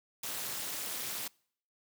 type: noise with amplitude modulation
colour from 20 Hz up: white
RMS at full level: -34 dBFS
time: 0.23-1.28 s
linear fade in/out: 5 ms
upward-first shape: sine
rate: 262 Hz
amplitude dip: 100%
effects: noise-tail reverb RT60 0.6 s tail -26 dB re dry + high-pass 100 Hz 12 dB/octave